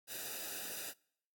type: noise with comb filter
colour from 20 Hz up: white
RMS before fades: -43 dBFS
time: 0.07-0.94 s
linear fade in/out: 50 ms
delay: 0.92 ms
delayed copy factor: -0.9
effects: noise-tail reverb RT60 0.7 s tail -26 dB re dry + AAC 64 kbps